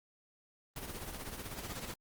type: noise with tremolo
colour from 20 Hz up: pink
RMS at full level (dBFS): -40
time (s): 0.76-1.94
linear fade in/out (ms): 2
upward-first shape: triangle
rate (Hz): 16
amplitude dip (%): 65
effects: Opus 24 kbps